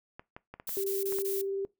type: clicks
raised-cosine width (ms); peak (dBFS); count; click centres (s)
0.5; -28; 7; 0.195 / 0.365 / 0.54 / 0.599 / 0.692 / 1.124 / 1.187
type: noise bursts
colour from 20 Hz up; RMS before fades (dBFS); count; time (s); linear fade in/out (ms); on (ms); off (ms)
violet; -36; 4; 0.67-1.416; 5; 170; 22
type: tone with vibrato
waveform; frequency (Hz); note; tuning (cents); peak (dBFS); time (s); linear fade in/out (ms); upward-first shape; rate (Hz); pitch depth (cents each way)
sine; 392; G4; 0; -30; 0.77-1.65; 0; triangle; 20; 18
effects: noise-tail reverb RT60 0.2 s tail -21 dB re dry